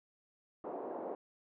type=band-pass noise; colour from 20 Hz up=white; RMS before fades=-42 dBFS; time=0.64-1.15 s; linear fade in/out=2 ms; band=280 to 740 Hz; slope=24 dB/octave; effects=none